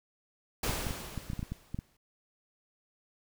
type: noise with exponential decay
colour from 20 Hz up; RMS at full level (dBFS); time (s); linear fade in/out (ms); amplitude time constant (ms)
pink; -31; 0.63-1.97; 5; 290
type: clicks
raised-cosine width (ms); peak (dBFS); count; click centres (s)
5; -23; 11; 0.695 / 0.868 / 0.908 / 1.177 / 1.301 / 1.333 / 1.393 / 1.429 / 1.52 / 1.745 / 1.789
effects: none